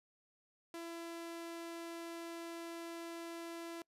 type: tone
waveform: sawtooth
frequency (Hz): 335.8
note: E4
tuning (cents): +32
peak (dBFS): -40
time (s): 0.74-3.82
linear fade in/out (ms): 2
effects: noise-tail reverb RT60 0.1 s tail -26 dB re dry + resampled to 32000 Hz